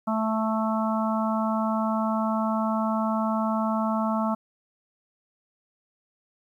harmonic tone, 220 Hz, A3, in tune, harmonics 1 / 3 / 4 / 5 / 6, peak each -25 / -30 / -31 / -32 / -33 dBFS, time 0.07-4.35 s, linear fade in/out 10 ms, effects 10-bit

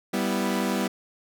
sawtooth chord, E minor, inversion first, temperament equal, 196 / 246.9 / 329.6 Hz, G3 / B3 / E4, 0 / 0 / 0 cents, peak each -23 / -24 / -27 dBFS, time 0.13-0.88 s, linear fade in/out 10 ms, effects none

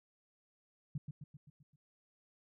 sine tone with echo, 145.4 Hz, D3, 17 cents flat, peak -35 dBFS, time 0.95-0.98 s, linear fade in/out 5 ms, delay 130 ms, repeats 6, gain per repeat -5 dB, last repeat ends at 1.76 s, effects none

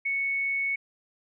sine tone, 2214 Hz, C#7, 3 cents flat, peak -25 dBFS, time 0.05-0.76 s, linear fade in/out 10 ms, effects none

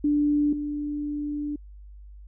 sine tone pair in turn, 293.7 / 293.7 Hz, D4 / D4, 0 / 0 cents, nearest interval unison, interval 0 cents, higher neither, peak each -19 / -27 dBFS, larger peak first, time 0.04-0.53 / 0.53-1.56 s, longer second, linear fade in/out 5 ms, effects added 50 Hz sine -42 dBFS peak until 2.27 s

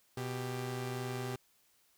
sawtooth tone pair together, 124.2 / 393.9 Hz, B2 / G4, +10 / +8 cents, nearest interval octave + minor sixth, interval 1998 cents, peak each -34 / -37 dBFS, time 0.17-1.36 s, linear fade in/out 5 ms, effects white hiss -70 dBFS RMS until 1.97 s

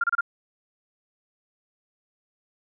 sine tone bursts, 1396.9 Hz, F6, in tune, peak -19 dBFS, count 4, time 0.01-0.209 s, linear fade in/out 5 ms, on 28 ms, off 29 ms, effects none

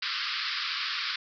white band-pass noise, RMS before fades -32 dBFS, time 0.02-1.16 s, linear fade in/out 5 ms, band 1100 to 5100 Hz, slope 96 dB/octave, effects none

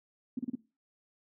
sine tone bursts, 252.2 Hz, B3, 36 cents sharp, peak -30 dBFS, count 4, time 0.37-0.554 s, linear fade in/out 5 ms, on 22 ms, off 32 ms, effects noise-tail reverb RT60 0.3 s tail -19 dB re dry

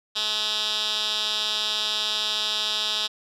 10% pulse tone with band-pass filter, 213.5 Hz, G#3, 48 cents sharp, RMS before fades -26 dBFS, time 0.15-3.08 s, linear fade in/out 20 ms, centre 4000 Hz, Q 6.5, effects none

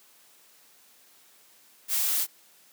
blue noise, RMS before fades -26 dBFS, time 1.88-2.27 s, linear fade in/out 50 ms, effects white hiss -58 dBFS RMS until 2.72 s + high-pass 200 Hz 12 dB/octave

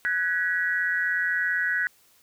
sine tone cluster, 1491 / 1668 / 1932 Hz, F#6 / G#6 / B6, +13 / +7 / -39 cents, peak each -27 dBFS, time 0.05-1.87 s, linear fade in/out 0 ms, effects white hiss -60 dBFS RMS until 2.22 s

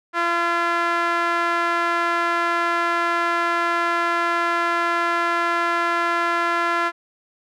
sawtooth tone with band-pass filter, 341.7 Hz, F4, 38 cents flat, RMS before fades -21 dBFS, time 0.13-6.92 s, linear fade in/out 50 ms, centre 1400 Hz, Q 2.1, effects none

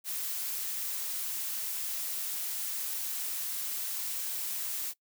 blue noise, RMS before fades -35 dBFS, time 0.04-4.94 s, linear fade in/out 50 ms, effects noise-tail reverb RT60 0.1 s tail -21 dB re dry

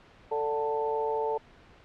harmonic tone with a mistuned harmonic, 147.6 Hz, D3, 9 cents sharp, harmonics 3 / 4 / 5 / 6, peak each -29 / -36 / -40 / -31 dBFS, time 0.31-1.38 s, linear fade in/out 10 ms, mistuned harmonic 4, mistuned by -19 cents, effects pink hiss -55 dBFS RMS until 1.84 s + low-pass 3000 Hz 12 dB/octave

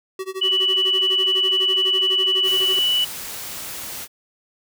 square tone with tremolo, 380 Hz, F#4, 46 cents sharp, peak -25 dBFS, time 0.19-2.79 s, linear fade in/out 2 ms, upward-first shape sine, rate 12 Hz, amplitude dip 95%
sine tone, 2960 Hz, F#7, in tune, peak -16 dBFS, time 0.41-3.05 s, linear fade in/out 10 ms
white noise, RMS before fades -32 dBFS, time 2.43-4.08 s, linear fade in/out 50 ms
effects none

